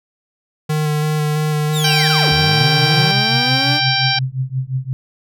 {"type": "tone with vibrato", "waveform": "square", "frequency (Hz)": 152, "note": "D#3", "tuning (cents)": -40, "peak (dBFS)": -16, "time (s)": [0.69, 3.12], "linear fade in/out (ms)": 10, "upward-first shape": "square", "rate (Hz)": 3, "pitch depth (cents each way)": 13}
{"type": "linear two-way sweep", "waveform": "sawtooth", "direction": "down then up", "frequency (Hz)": [3971, 73.42, 302.5], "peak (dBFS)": -18, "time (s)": [1.72, 3.81], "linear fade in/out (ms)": 50, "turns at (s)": 2.32}
{"type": "harmonic tone", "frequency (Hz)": 784, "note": "G5", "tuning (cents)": 0, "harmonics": [1, 2, 3, 4, 5, 6, 7], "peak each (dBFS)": [-22, -22, -22, -22, -22, -22, -22], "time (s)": [1.84, 4.19], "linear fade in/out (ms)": 5}
{"type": "tone with tremolo", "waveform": "sine", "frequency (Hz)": 130.81, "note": "C3", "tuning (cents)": 0, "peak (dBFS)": -14, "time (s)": [2.61, 4.93], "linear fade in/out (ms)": 0, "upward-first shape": "triangle", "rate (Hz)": 5.7, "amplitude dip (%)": 100}
{"effects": []}